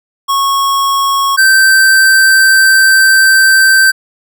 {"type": "tone pair in turn", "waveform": "square", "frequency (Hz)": [1100, 1555.6], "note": ["C#6", "G6"], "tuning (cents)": [-14, -14], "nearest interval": "tritone", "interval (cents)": 600, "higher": "second", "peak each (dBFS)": [-10, -5], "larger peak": "second", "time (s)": [[0.28, 1.37], [1.37, 3.92]], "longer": "second", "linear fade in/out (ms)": 20, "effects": []}